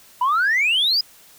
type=exponential sweep; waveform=sine; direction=up; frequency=959 to 5080 Hz; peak=-14 dBFS; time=0.21-1.01 s; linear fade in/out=5 ms; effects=tanh soft clip ceiling -13 dBFS + white hiss -49 dBFS RMS until 1.38 s